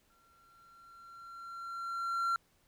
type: tone with exponential growth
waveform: triangle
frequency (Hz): 1368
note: F6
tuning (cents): -36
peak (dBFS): -26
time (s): 0.1-2.36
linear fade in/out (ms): 1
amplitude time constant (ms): 490
effects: pink hiss -71 dBFS RMS until 2.67 s